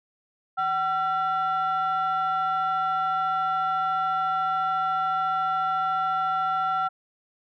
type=tone pair together; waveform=sine; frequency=759.5 / 1357 Hz; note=F#5 / E6; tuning=+45 / +50 cents; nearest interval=minor seventh; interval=1005 cents; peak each=-24 / -23 dBFS; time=0.57-6.89 s; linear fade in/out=20 ms; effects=tanh soft clip ceiling -19 dBFS